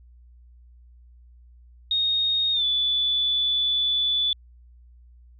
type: tone with pitch glide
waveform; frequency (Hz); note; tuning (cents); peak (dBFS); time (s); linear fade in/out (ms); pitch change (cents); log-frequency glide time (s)
sine; 3719 to 3470; A#7 to A7; -5 to -25; -20; 1.91-4.33; 2; -120; 2.53-2.64
effects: added 60 Hz sine -48 dBFS peak until 5.39 s